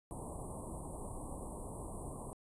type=band-stop noise; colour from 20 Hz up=pink; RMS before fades=-44 dBFS; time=0.11-2.33 s; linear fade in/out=0 ms; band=1100 to 8200 Hz; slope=96 dB/octave; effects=resampled to 22050 Hz